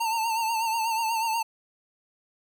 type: tone with vibrato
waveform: square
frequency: 902 Hz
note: A5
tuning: 43 cents sharp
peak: -25 dBFS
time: 0-1.43 s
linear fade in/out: 10 ms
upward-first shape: sine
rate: 8.2 Hz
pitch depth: 54 cents each way
effects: none